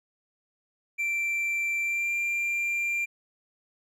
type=tone with pitch glide; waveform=triangle; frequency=2349 to 2378 Hz; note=D7 to D7; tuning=0 to +21 cents; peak=-24 dBFS; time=0.98-3.06 s; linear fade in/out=20 ms; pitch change=+21 cents; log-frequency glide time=1.82-2.13 s; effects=none